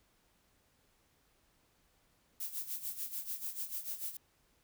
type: noise with tremolo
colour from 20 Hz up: violet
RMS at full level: -38 dBFS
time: 2.4-4.17 s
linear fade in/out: 5 ms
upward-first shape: sine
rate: 6.8 Hz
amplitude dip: 75%
effects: pink hiss -72 dBFS RMS until 4.63 s